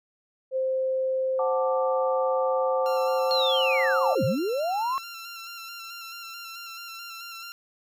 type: tone with pitch glide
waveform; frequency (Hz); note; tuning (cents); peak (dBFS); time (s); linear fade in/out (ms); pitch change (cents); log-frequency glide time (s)
sine; 523.3 to 530.6; C5 to C5; 0 to +24; -23; 0.51-4.36; 50; +24; 3.13-4.03
type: chord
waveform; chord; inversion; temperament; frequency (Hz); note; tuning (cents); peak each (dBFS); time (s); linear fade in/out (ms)
sine; D major; first; equal; 740 / 880 / 1174.7; F#5 / A5 / D6; 0 / 0 / 0; -31; 1.39-4.15; 2
type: tone with vibrato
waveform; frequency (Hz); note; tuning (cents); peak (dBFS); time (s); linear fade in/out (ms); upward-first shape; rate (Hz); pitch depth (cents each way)
15% pulse; 1367; F6; -37; -31; 2.86-7.52; 0; square; 4.6; 24
type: linear two-way sweep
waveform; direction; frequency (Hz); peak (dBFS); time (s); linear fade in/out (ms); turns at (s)
sine; down then up; 4300 to 102.1 to 1103; -24; 3.31-4.98; 0; 4.24
effects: none